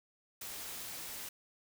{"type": "noise", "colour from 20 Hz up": "white", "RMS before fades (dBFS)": -44, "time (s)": [0.41, 1.29], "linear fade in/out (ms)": 5, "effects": []}